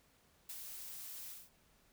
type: noise with ADSR envelope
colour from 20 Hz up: blue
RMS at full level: -45 dBFS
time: 0.49-1.5 s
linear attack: 5 ms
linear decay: 48 ms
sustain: -3 dB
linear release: 210 ms
effects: pink hiss -70 dBFS RMS until 1.92 s